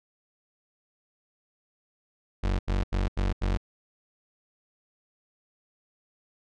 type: tone bursts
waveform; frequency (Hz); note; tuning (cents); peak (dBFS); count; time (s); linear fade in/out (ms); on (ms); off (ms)
35% pulse; 47.23; F#1; +36; -22; 5; 2.43-3.574; 10; 160; 86
effects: low-pass 5000 Hz 12 dB/octave